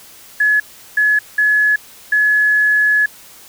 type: tone bursts at uneven times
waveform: sine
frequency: 1700 Hz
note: G#6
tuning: 40 cents sharp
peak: -10 dBFS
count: 4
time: 0.4-0.6 / 0.97-1.19 / 1.38-1.76 / 2.12-3.06 s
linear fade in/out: 5 ms
effects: white hiss -41 dBFS RMS until 3.48 s